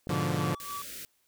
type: click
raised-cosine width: 2 ms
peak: -25 dBFS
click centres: 0.071 s
type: chord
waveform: sawtooth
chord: G# diminished seventh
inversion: none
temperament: equal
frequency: 103.83 / 123.47 / 146.83 / 174.61 Hz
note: G#2 / B2 / D3 / F3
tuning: 0 / 0 / 0 / 0 cents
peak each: -31 / -32 / -27 / -28 dBFS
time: 0.09-0.55 s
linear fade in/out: 5 ms
type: tone with tremolo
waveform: triangle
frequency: 1148 Hz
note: D6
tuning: 40 cents flat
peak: -33 dBFS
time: 0.11-0.82 s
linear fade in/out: 2 ms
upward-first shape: sine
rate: 3.5 Hz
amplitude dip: 75%
type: band-stop noise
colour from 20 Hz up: white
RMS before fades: -42 dBFS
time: 0.6-1.05 s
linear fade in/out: 0 ms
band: 590 to 1400 Hz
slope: 48 dB/octave
effects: white hiss -71 dBFS RMS until 1.27 s